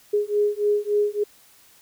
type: beating tone pair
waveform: sine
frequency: 413.1 / 416.6 Hz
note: G#4 / G#4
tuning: -9 / +5 cents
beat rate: 3.5 Hz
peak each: -22 dBFS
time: 0.13-1.24 s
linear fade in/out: 10 ms
effects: white hiss -54 dBFS RMS until 1.81 s